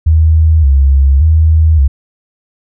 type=tone with vibrato; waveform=sine; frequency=73.7 Hz; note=D2; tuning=7 cents sharp; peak=-4 dBFS; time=0.06-1.88 s; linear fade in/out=10 ms; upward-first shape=square; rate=0.87 Hz; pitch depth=130 cents each way; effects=none